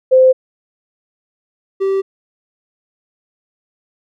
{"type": "tone pair in turn", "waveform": ["sine", "triangle"], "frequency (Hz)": [518, 388.1], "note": ["C5", "G4"], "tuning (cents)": [-17, -17], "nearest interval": "perfect fourth", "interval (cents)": 500, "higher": "first", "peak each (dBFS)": [-5, -11], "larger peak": "first", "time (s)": [[0.11, 0.33], [1.8, 2.02]], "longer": "neither", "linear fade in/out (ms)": 20, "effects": []}